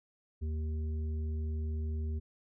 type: harmonic tone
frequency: 77.78 Hz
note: D#2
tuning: in tune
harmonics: 1 / 3 / 5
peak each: -32 / -46 / -50 dBFS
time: 0.41-2.2 s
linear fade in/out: 20 ms
effects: none